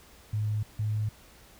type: tone pair in turn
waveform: sine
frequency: 106.4 / 106.9 Hz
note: G#2 / A2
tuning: +42 / -49 cents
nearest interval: unison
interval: 9 cents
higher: second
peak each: -26 dBFS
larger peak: neither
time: 0.33-0.63 / 0.79-1.09 s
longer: neither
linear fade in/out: 5 ms
effects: added 60 Hz sine -61 dBFS peak until 1.59 s + pink hiss -55 dBFS RMS until 1.59 s